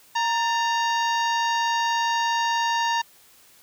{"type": "harmonic tone with a mistuned harmonic", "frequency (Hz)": 932.3, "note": "A#5", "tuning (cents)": 0, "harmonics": [1, 2, 3, 4, 5, 6, 7], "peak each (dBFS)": [-22, -28, -32, -34, -36, -38, -39], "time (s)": [0.15, 3.02], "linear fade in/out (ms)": 10, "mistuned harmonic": 2, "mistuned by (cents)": -76, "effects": ["white hiss -54 dBFS RMS until 3.62 s"]}